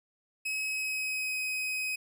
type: tone with pitch glide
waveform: 40% pulse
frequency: 2557 to 2523 Hz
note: D#7 to D#7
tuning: +47 to +23 cents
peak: -30 dBFS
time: 0.45-1.96 s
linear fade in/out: 10 ms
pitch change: -24 cents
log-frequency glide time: 0.65-1.38 s
effects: none